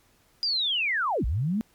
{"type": "linear two-way sweep", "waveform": "sine", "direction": "down then up", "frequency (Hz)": [4913, 46.25, 229.1], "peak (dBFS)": -23, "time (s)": [0.43, 1.61], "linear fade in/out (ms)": 0, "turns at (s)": 1.25, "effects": ["pink hiss -63 dBFS RMS until 1.74 s", "MP3 96 kbps"]}